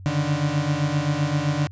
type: beating tone pair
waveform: 35% pulse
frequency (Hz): 143.1 / 150.8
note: D3 / D3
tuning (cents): -45 / +46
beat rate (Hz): 7.7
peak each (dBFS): -22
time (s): 0.06-1.67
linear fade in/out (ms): 0
effects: added 94 Hz sine -37 dBFS peak until 1.71 s + resampled to 16000 Hz